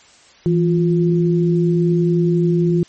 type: tone pair together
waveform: sine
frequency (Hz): 166.4 / 351.8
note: E3 / F4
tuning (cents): +17 / +13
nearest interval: octave + minor second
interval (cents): 1296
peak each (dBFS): -14 / -17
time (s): 0.46-2.83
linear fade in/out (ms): 0
effects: white hiss -48 dBFS RMS until 2.88 s + MP3 32 kbps